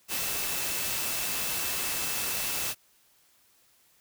sine tone in noise, 2637 Hz, E7, in tune, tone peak -41 dBFS, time 0.08-2.75 s, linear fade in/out 50 ms, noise white, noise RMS -31 dBFS, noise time 0.08-2.75 s, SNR -13 dB, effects white hiss -64 dBFS RMS until 4 s

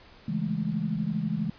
sine chord, A major seventh, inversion first, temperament equal, 138.59 / 164.81 / 207.7 / 220 Hz, C#3 / E3 / G#3 / A3, 0 / 0 / 0 / 0 cents, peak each -36 / -30 / -30 / -34 dBFS, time 0.28-1.5 s, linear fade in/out 5 ms, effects pink hiss -53 dBFS RMS until 1.58 s + resampled to 11025 Hz

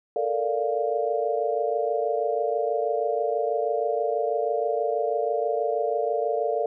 sine chord, Bb major seventh, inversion third, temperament equal, 440 / 466.2 / 587.3 / 698.5 Hz, A4 / Bb4 / D5 / F5, 0 / 0 / 0 / 0 cents, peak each -28 dBFS, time 0.16-6.66 s, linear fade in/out 2 ms, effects none

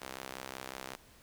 sawtooth tone with high-pass filter, 65.41 Hz, C2, in tune, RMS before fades -45 dBFS, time 0.01-0.96 s, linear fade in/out 10 ms, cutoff 490 Hz, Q 0.52, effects pink hiss -60 dBFS RMS until 1.22 s

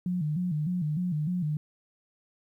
sine tone with vibrato, 164.81 Hz, E3, in tune, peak -26 dBFS, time 0.06-1.57 s, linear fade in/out 2 ms, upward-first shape square, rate 3.3 Hz, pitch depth 150 cents each way, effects 11-bit

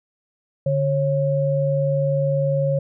sine tone pair together, 145.33 / 546 Hz, D3 / C#5, -18 / -26 cents, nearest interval octave + major seventh, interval 2292 cents, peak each -20 dBFS, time 0.66-2.79 s, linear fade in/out 5 ms, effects none

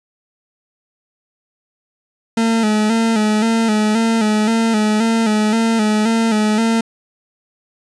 40% pulse tone with vibrato, 220 Hz, A3, in tune, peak -12 dBFS, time 2.37-6.81 s, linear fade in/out 5 ms, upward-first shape square, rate 1.9 Hz, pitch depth 55 cents each way, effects resampled to 22050 Hz + 8-bit

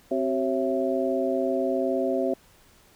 sine tone cluster, 262.6 / 381.3 / 544 / 665 Hz, C4 / G4 / C#5 / E5, +6 / -48 / -33 / +15 cents, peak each -28 dBFS, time 0.11-2.34 s, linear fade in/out 5 ms, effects pink hiss -57 dBFS RMS until 2.95 s

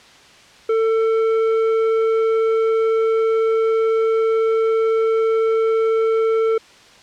sine tone with tanh clipping, 447 Hz, A4, 27 cents sharp, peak -16 dBFS, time 0.69-6.58 s, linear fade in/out 5 ms, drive 9 dB, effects white hiss -46 dBFS RMS until 7.02 s + low-pass 5000 Hz 12 dB/octave

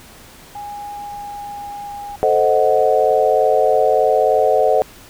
sine tone with pitch glide, 821 to 814.9 Hz, G#5 to G#5, -20 to -33 cents, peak -27 dBFS, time 0.55-2.16 s, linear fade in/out 5 ms, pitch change -13 cents, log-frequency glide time 0.75-1.94 s
sine chord, A diminished seventh, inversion none, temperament equal, 440 / 523.3 / 622.3 / 740 Hz, A4 / C5 / Eb5 / Gb5, 0 / 0 / 0 / 0 cents, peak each -17 dBFS, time 2.23-4.82 s, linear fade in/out 0 ms
effects pink hiss -42 dBFS RMS until 5.09 s

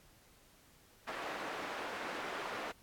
white band-pass noise, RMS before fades -42 dBFS, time 1.07-2.72 s, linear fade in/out 10 ms, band 320 to 1500 Hz, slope 12 dB/octave, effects pink hiss -64 dBFS RMS until 2.82 s + AAC 64 kbps

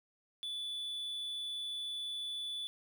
triangle tone, 3466 Hz, A7, 27 cents flat, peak -36 dBFS, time 0.43-2.67 s, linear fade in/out 0 ms, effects none

